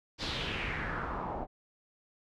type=noise with low-pass filter sweep; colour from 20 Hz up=pink; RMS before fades=-36 dBFS; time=0.18-1.47 s; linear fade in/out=50 ms; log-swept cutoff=4700 to 710 Hz; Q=3.3; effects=none